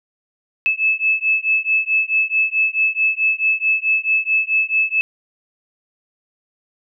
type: beating tone pair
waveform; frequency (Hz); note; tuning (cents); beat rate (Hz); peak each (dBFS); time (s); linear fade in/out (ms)
sine; 2606 / 2610.6; E7 / E7; -20 / -17; 4.6; -18; 0.66-5.01; 0
effects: none